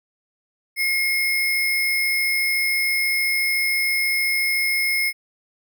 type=tone with sample-and-hold; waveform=sine; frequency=2147 Hz; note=C7; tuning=44 cents sharp; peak=-18 dBFS; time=0.76-5.13 s; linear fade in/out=50 ms; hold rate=7350 Hz; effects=none